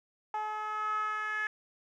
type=tone with band-pass filter sweep; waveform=10% pulse; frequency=427.4 Hz; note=G#4; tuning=50 cents sharp; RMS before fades=-34 dBFS; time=0.34-1.47 s; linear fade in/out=2 ms; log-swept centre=920 to 1700 Hz; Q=5.8; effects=none